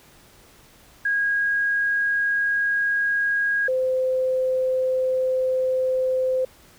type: tone pair in turn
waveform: sine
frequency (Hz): 1639 / 516.3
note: G#6 / C5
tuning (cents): -23 / -23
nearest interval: octave + minor sixth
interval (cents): 2000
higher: first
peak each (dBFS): -19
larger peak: neither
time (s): 1.05-3.68 / 3.68-6.45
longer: second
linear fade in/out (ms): 5
effects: pink hiss -52 dBFS RMS until 6.78 s